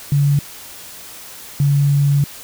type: tone pair in turn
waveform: sine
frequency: 142.6 / 142 Hz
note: C#3 / C#3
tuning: +49 / +42 cents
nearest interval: unison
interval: 7 cents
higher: first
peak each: -11 dBFS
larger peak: neither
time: 0.12-0.39 / 1.6-2.24 s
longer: second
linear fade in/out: 2 ms
effects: white hiss -36 dBFS RMS until 2.43 s